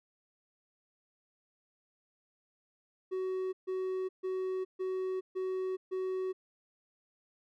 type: tone bursts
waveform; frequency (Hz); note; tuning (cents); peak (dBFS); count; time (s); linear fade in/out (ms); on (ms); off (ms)
triangle; 374.5; F#4; +21; -30; 6; 3.11-6.33; 20; 420; 140
effects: none